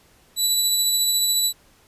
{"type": "tone with tremolo", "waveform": "20% pulse", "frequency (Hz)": 3951, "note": "B7", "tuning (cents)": 0, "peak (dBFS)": -11, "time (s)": [0.36, 1.53], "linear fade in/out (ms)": 50, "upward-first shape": "sine", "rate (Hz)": 14, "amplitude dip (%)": 25, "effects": ["pink hiss -56 dBFS RMS until 1.87 s", "resampled to 32000 Hz"]}